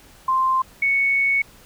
sine tone pair in turn, 1046.5 / 2217 Hz, C6 / C#7, 0 / 0 cents, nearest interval octave + minor second, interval 1300 cents, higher second, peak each -16 dBFS, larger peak neither, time 0.28-0.62 / 0.82-1.42 s, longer second, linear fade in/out 5 ms, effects pink hiss -49 dBFS RMS until 1.65 s

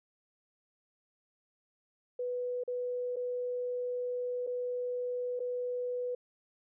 sine tone with dropouts, 493.9 Hz, B4, in tune, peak -32 dBFS, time 2.19-6.15 s, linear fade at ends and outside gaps 5 ms, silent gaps 2.637-2.677 / 3.16-3.166 / 4.467-4.472 / 5.394-5.401 s, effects none

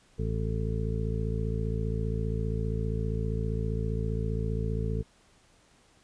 harmonic tone, 55.1 Hz, A1, 3 cents sharp, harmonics 1 / 2 / 3 / 4 / 5 / 7 / 8, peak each -31 / -32 / -35 / -39 / -47 / -44 / -37 dBFS, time 0.18-5.03 s, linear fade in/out 20 ms, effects pink hiss -62 dBFS RMS until 6.03 s + resampled to 22050 Hz

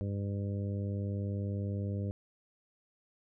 harmonic tone, 100 Hz, G2, 35 cents sharp, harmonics 1 / 2 / 3 / 4 / 5 / 6, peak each -33 / -39 / -45 / -47 / -46 / -51 dBFS, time 0.01-2.11 s, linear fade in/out 0 ms, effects none

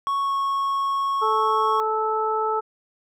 triangle tone with pitch glide, 1108.7 to 1101 Hz, C#6 to C#6, 0 to -12 cents, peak -19 dBFS, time 0.07-1.8 s, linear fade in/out 0 ms, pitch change -12 cents, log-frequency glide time 0.2-0.34 s
harmonic tone, 436.4 Hz, A4, 14 cents flat, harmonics 1 / 2 / 3, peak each -25 / -25 / -25 dBFS, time 1.21-2.61 s, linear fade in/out 20 ms
effects none

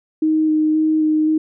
sine tone with vibrato, 311.1 Hz, D#4, in tune, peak -13 dBFS, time 0.22-1.38 s, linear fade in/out 5 ms, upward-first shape square, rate 1.9 Hz, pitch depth 10 cents each way, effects none

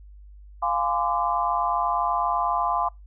sine chord, D half-diminished seventh, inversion first, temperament equal with one note detuned, 698.5 / 830.6 / 1026.7 / 1174.7 Hz, F5 / Ab5 / C6 / D6, 0 / 0 / -33 / 0 cents, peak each -27 / -28 / -25 / -28 dBFS, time 0.62-2.89 s, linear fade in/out 10 ms, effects noise-tail reverb RT60 0.2 s tail -26 dB re dry + added 50 Hz sine -43 dBFS peak until 3.06 s

